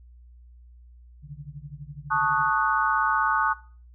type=tone with tremolo; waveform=sine; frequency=144.6 Hz; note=D3; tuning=27 cents flat; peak=-32 dBFS; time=1.22-2.51 s; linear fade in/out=50 ms; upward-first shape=triangle; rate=12 Hz; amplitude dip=100%
type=chord; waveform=sine; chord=D# half-diminished seventh; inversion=second; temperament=equal; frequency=880 / 1108.7 / 1244.5 / 1480 Hz; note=A5 / C#6 / D#6 / F#6; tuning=0 / 0 / 0 / 0 cents; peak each=-26 dBFS; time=2.1-3.54 s; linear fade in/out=20 ms
effects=noise-tail reverb RT60 0.4 s tail -19 dB re dry + added 60 Hz sine -47 dBFS peak until 3.94 s